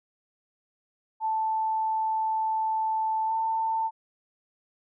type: tone with pitch glide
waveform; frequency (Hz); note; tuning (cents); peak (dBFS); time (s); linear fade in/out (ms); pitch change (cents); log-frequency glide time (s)
sine; 880 to 892.8; A5 to A5; 0 to +25; -24; 1.2-3.91; 50; +25; 3.26-3.33
effects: none